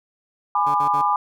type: chord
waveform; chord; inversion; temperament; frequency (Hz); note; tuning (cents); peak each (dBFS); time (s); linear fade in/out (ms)
sine; G# diminished; none; just; 830.6 / 996.7 / 1196.1; G#5 / B5 / D6; 0 / +16 / +31; -21; 0.55-1.16; 2
type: tone bursts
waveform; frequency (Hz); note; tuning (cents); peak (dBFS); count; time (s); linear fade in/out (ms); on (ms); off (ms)
15% pulse; 144.8; D3; -24; -26; 3; 0.66-1.019; 10; 87; 49
effects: none